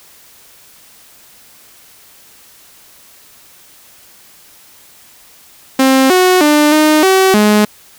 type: tone with pitch steps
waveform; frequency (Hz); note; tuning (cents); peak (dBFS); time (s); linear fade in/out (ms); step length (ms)
sawtooth; 265 / 367.4 / 298.3 / 306.9 / 380.3 / 210.3; C4 / F#4 / D4 / D#4 / F#4 / G#3; +22 / -12 / +27 / -24 / +48 / +22; -3; 5.79-7.65; 5; 310
effects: white hiss -43 dBFS RMS until 7.98 s